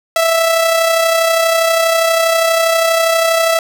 sawtooth tone with amplitude modulation, 659.3 Hz, E5, in tune, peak -5 dBFS, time 0.16-3.59 s, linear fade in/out 2 ms, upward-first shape sine, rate 32.4 Hz, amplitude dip 40%, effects none

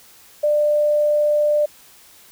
sine tone, 595 Hz, D5, 22 cents sharp, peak -14 dBFS, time 0.43-1.66 s, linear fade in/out 10 ms, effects white hiss -48 dBFS RMS until 2.31 s

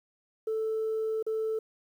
sine tone with dropouts, 440.3 Hz, A4, 1 cent sharp, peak -26 dBFS, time 0.47-1.59 s, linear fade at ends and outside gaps 5 ms, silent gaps 1.227-1.265 s, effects tanh soft clip ceiling -25 dBFS + 10-bit

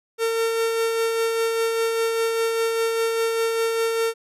45% pulse tone with tremolo, 454.8 Hz, A#4, 43 cents flat, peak -19 dBFS, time 0.18-4.14 s, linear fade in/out 50 ms, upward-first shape sine, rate 5 Hz, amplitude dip 30%, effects resampled to 32000 Hz

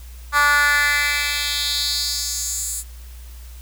10% pulse tone with high-pass filter sweep, 290.2 Hz, D4, 21 cents flat, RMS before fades -20 dBFS, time 0.32-2.84 s, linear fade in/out 50 ms, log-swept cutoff 1200 to 8900 Hz, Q 2.9, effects added 60 Hz sine -35 dBFS peak until 3.61 s + white hiss -48 dBFS RMS until 3.61 s

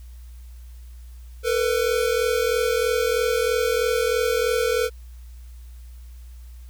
square tone pair together, 450.8 / 493.9 Hz, A4 / B4, +42 / 0 cents, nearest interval major second, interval 158 cents, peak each -23 dBFS, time 1.43-4.9 s, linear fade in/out 50 ms, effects added 60 Hz sine -38 dBFS peak until 6.69 s + white hiss -58 dBFS RMS until 6.69 s

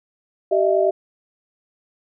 sine tone cluster, 386.3 / 614 / 664 Hz, G4 / D#5 / E5, -25 / -23 / +12 cents, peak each -19 dBFS, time 0.51-0.91 s, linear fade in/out 10 ms, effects none

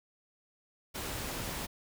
pink noise, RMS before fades -38 dBFS, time 0.94-1.67 s, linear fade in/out 20 ms, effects none

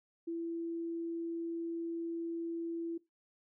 sine tone, 334.4 Hz, E4, 25 cents sharp, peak -35 dBFS, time 0.27-2.98 s, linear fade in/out 10 ms, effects noise-tail reverb RT60 0.2 s tail -20 dB re dry

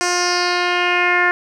10% pulse tone with low-pass filter sweep, 355 Hz, F4, 28 cents sharp, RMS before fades -17 dBFS, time 0.01-1.31 s, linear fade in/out 0 ms, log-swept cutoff 7200 to 1800 Hz, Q 3.4, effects none

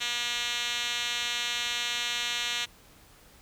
5% pulse tone with band-pass filter, 240 Hz, B3, 49 cents flat, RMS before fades -31 dBFS, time 0-2.66 s, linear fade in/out 20 ms, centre 4100 Hz, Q 2.5, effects pink hiss -56 dBFS RMS until 3.41 s

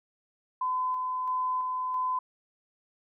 sine tone with tremolo, 1016 Hz, B5, 49 cents sharp, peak -26 dBFS, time 0.61-2.19 s, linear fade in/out 5 ms, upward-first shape square, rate 1.5 Hz, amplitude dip 25%, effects none

